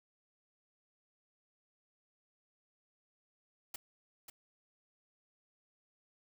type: noise with echo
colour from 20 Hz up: white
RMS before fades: -42 dBFS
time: 3.74-3.76 s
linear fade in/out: 5 ms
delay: 540 ms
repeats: 1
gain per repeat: -8 dB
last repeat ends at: 4.3 s
effects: none